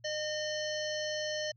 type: harmonic tone with a mistuned harmonic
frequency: 610 Hz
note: D#5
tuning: 34 cents flat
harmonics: 1 / 3 / 5 / 7 / 9 / 10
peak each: -35 / -40 / -42 / -43 / -45 / -45 dBFS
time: 0.04-1.52 s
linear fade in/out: 10 ms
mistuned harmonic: 9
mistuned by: -25 cents
effects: added 117 Hz sine -60 dBFS peak until 1.56 s